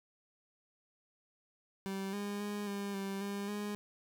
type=tone with pitch steps; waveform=30% pulse; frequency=193.9 / 203.5 / 206 / 200.7 / 195.7 / 200.8 / 206.8 Hz; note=G3 / G#3 / G#3 / G3 / G3 / G3 / G#3; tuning=-19 / -35 / -14 / +41 / -3 / +42 / -7 cents; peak=-34 dBFS; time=1.86-3.75 s; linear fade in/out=0 ms; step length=270 ms; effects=none